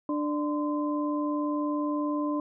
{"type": "tone cluster", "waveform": "sine", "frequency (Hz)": [296.2, 593, 1031], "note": ["D4", "D5", "C6"], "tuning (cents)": [15, 17, -26], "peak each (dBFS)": [-27, -35, -34], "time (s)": [0.09, 2.4], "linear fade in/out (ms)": 2, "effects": []}